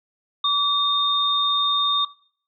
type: tone pair together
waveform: sine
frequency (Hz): 1152 / 3657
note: D6 / A#7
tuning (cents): -34 / -34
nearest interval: octave + minor sixth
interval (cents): 2000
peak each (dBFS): -22 / -19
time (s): 0.44-2.05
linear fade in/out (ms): 5
effects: noise-tail reverb RT60 0.5 s tail -19 dB re dry